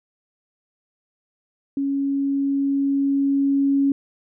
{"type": "tone with level ramp", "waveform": "sine", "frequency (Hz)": 277.2, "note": "C#4", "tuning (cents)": 0, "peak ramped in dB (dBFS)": [-20, -15], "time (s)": [1.77, 3.92], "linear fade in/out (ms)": 2, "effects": []}